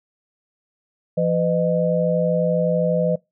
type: tone cluster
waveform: sine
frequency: 170.8 / 504 / 616 Hz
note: F3 / B4 / D#5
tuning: -38 / +35 / -17 cents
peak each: -21 dBFS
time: 1.17-3.16 s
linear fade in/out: 10 ms
effects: noise-tail reverb RT60 0.2 s tail -23 dB re dry